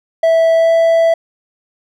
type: tone with pitch glide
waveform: triangle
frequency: 656 to 660.9 Hz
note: E5 to E5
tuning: -9 to +4 cents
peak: -6 dBFS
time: 0.23-1.14 s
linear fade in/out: 5 ms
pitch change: +13 cents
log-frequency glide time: 0.55-0.72 s
effects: none